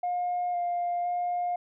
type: tone with pitch steps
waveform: sine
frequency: 713 / 702 / 709 Hz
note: F5 / F5 / F5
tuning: +36 / +9 / +26 cents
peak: -25 dBFS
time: 0.03-1.56 s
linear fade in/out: 5 ms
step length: 510 ms
effects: tanh soft clip ceiling -23 dBFS